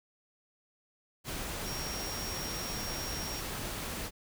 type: tone in noise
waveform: sine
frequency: 5590 Hz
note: F8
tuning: 1 cent sharp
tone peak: -40 dBFS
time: 1.63-3.43 s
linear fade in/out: 50 ms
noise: pink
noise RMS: -38 dBFS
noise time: 1.24-4.11 s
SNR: -5 dB
effects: none